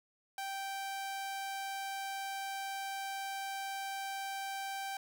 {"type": "tone", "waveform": "sawtooth", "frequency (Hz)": 782, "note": "G5", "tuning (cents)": -4, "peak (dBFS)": -34, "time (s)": [0.38, 4.97], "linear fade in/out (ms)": 2, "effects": []}